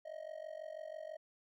triangle tone with amplitude modulation, 628 Hz, D#5, 16 cents sharp, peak -38 dBFS, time 0.05-1.17 s, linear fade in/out 10 ms, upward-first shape sine, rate 46.1 Hz, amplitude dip 90%, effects none

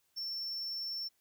triangle tone, 5410 Hz, E8, 44 cents sharp, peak -35 dBFS, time 0.16-1.09 s, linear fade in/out 20 ms, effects white hiss -75 dBFS RMS until 1.2 s

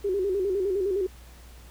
sine tone with vibrato, 385.9 Hz, G4, 27 cents flat, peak -23 dBFS, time 0.04-1.07 s, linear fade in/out 10 ms, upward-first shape square, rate 9.8 Hz, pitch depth 80 cents each way, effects added 60 Hz sine -46 dBFS peak until 1.7 s + pink hiss -53 dBFS RMS until 1.7 s

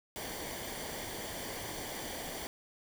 pink noise with comb filter, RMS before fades -41 dBFS, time 0.16-2.47 s, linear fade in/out 0 ms, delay 0.76 ms, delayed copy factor -0.6, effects none

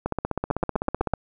two click trains, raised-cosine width 1 ms, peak -11 / -9 dBFS, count 18 / 6, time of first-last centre 0.06-1.136 / 0.51-1.137 s, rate 15.8 / 7.97 Hz, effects none

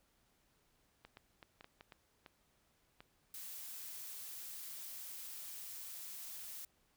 clicks, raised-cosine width 0.3 ms, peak -37 dBFS, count 9, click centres 1.05 / 1.171 / 1.428 / 1.609 / 1.644 / 1.809 / 1.922 / 2.262 / 3.005 s
blue noise, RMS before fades -48 dBFS, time 3.34-6.65 s, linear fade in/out 2 ms
effects pink hiss -75 dBFS RMS until 6.96 s

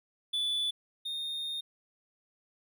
triangle tone pair in turn, 3469 / 3675 Hz, A7 / A#7, -25 / -25 cents, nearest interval minor second, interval 100 cents, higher second, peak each -27 / -32 dBFS, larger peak first, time 0.33-0.71 / 1.05-1.61 s, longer second, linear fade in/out 10 ms, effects none

